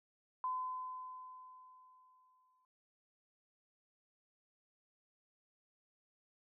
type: tone with exponential decay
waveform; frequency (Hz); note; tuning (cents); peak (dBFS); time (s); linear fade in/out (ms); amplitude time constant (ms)
sine; 1019; C6; -46; -34; 0.44-2.65; 1; 480
effects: none